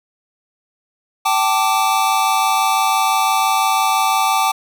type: chord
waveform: square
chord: G suspended second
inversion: none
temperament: equal with one note detuned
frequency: 774.1 / 880 / 1174.7 Hz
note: G5 / A5 / D6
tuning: -22 / 0 / 0 cents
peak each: -19 dBFS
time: 1.25-4.52 s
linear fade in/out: 10 ms
effects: none